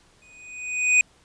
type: tone with exponential growth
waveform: square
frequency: 2488 Hz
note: D#7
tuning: 1 cent flat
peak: -13 dBFS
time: 0.22-1.01 s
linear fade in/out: 1 ms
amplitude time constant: 170 ms
effects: pink hiss -58 dBFS RMS until 1.24 s + resampled to 22050 Hz